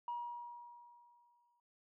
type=tone with exponential decay; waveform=sine; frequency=956 Hz; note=A#5; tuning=43 cents sharp; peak=-36 dBFS; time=0.08-1.6 s; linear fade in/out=2 ms; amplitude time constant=330 ms; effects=tanh soft clip ceiling -34 dBFS